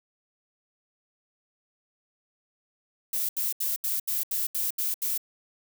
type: noise bursts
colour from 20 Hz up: violet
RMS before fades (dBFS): -28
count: 9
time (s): 3.13-5.178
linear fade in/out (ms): 5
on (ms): 160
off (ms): 76
effects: none